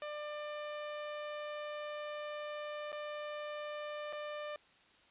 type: tone with dropouts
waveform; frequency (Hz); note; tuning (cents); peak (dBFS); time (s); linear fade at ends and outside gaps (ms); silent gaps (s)
sawtooth; 596; D5; +25; -36; 0.02-4.56; 1; 2.919-2.927 / 4.126-4.131
effects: white hiss -65 dBFS RMS until 5.1 s + resampled to 8000 Hz